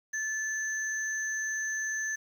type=tone pair together; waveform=sine; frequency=1739 / 6197 Hz; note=A6 / G8; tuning=-21 / -21 cents; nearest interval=octave + minor seventh; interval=2200 cents; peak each=-31 / -36 dBFS; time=0.13-2.16 s; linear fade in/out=10 ms; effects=9-bit